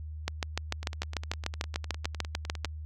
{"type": "two click trains", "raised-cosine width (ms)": 0.2, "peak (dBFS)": [-22, -12], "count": [19, 17], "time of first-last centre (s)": [[0.83, 2.654], [0.28, 2.647]], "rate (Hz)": [9.87, 6.76], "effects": ["added 77 Hz sine -37 dBFS peak until 2.85 s"]}